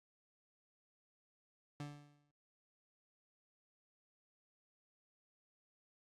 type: tone with exponential decay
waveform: 30% pulse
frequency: 145.8 Hz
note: D3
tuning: 12 cents flat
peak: -39 dBFS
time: 1.8-2.31 s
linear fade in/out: 2 ms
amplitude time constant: 110 ms
effects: low-pass 8000 Hz 12 dB/octave + Opus 48 kbps